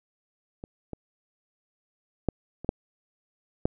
clicks, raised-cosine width 2 ms, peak -25 / -22 / -10 / -25 / -9 / -9 dBFS, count 6, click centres 0.639 / 0.933 / 2.287 / 2.646 / 2.691 / 3.655 s, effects none

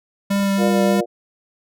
square tone with vibrato, 198.1 Hz, G3, 18 cents sharp, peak -17 dBFS, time 0.3-1.01 s, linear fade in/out 10 ms, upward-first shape triangle, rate 3.3 Hz, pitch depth 15 cents each way
clicks, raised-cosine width 1 ms, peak -25 dBFS, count 6, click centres 0.312 / 0.361 / 0.4 / 0.431 / 0.634 / 0.678 s
harmonic tone, 117.9 Hz, A#2, 20 cents sharp, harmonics 3 / 4 / 5 / 6, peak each -22 / -23 / -24 / -25 dBFS, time 0.57-1.06 s, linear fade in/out 50 ms
effects none

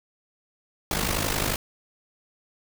pink noise with amplitude modulation, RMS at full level -23 dBFS, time 0.91-1.56 s, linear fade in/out 2 ms, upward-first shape sine, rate 51.2 Hz, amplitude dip 70%, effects none

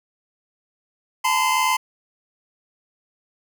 square tone cluster, 871 / 938 / 1020 / 2081 Hz, A5 / A#5 / C6 / C7, -18 / +11 / -44 / -10 cents, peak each -25 / -28 / -21 / -25 dBFS, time 1.24-1.77 s, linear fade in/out 10 ms, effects none

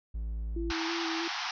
triangle tone, 55 Hz, A1, in tune, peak -30 dBFS, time 0.14-0.72 s, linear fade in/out 10 ms
sine tone with vibrato, 331.9 Hz, E4, 12 cents sharp, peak -33 dBFS, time 0.56-1.28 s, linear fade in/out 5 ms, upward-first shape square, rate 3.1 Hz, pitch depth 22 cents each way
pink band-pass noise, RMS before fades -35 dBFS, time 0.7-1.51 s, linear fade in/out 2 ms, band 730 to 5800 Hz, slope 96 dB/octave
effects none

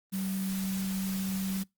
sine tone in noise, 191.4 Hz, G3, 41 cents flat, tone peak -30 dBFS, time 0.12-1.64 s, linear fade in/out 20 ms, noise white, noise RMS -41 dBFS, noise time 0.12-1.64 s, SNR +8 dB, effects noise-tail reverb RT60 0.2 s tail -25 dB re dry + Opus 32 kbps

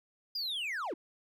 triangle linear sweep, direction down, 4978 to 261.6 Hz, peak -32 dBFS, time 0.35-0.94 s, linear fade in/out 5 ms, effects none

